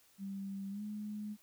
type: tone with pitch glide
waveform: sine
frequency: 196 to 210.1 Hz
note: G3 to G#3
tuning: 0 to +20 cents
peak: -39 dBFS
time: 0.18-1.37 s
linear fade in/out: 50 ms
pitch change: +120 cents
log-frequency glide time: 0.7-0.82 s
effects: white hiss -67 dBFS RMS until 1.42 s